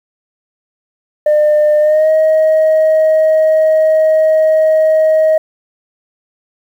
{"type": "tone with pitch glide", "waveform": "sine", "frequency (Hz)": [602, 629.7], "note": ["D5", "D#5"], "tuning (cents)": [43, 21], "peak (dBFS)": -5, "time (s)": [1.26, 5.38], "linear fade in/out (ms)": 5, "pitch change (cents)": 78, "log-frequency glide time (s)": [1.8, 2.09], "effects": ["tanh soft clip ceiling -5 dBFS", "7-bit"]}